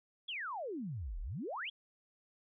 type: exponential two-way sweep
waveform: sine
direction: down then up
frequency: 3493 to 34.27 to 3493 Hz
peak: -38 dBFS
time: 0.28-1.7 s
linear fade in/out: 10 ms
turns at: 1.2 s
effects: none